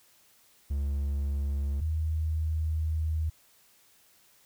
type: tone pair in turn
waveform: triangle / sine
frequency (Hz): 70.3 / 78.91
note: C#2 / D#2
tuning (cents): +25 / +25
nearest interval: major second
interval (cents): 200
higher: second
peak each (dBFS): -25 / -26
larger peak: first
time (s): 0.7-1.81 / 1.81-3.3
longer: second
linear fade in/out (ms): 10
effects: white hiss -62 dBFS RMS until 4.45 s